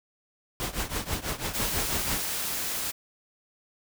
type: noise with tremolo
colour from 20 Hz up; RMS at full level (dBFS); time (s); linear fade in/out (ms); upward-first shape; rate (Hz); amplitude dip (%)
pink; -28; 0.6-2.21; 0; triangle; 6.1; 90
type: noise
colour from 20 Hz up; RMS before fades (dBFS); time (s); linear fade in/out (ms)
white; -31; 1.53-2.92; 20
effects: none